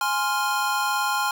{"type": "chord", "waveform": "square", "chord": "F minor", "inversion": "first", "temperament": "equal", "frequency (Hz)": [830.6, 1046.5, 1396.9], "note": ["Ab5", "C6", "F6"], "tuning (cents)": [0, 0, 0], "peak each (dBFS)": -27, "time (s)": [0.01, 1.31], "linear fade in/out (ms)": 2, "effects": []}